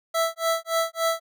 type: tone with tremolo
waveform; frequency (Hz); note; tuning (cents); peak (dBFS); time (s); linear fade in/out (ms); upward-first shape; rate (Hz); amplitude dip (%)
25% pulse; 659.3; E5; 0; -16; 0.14-1.2; 10; sine; 3.5; 100
effects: none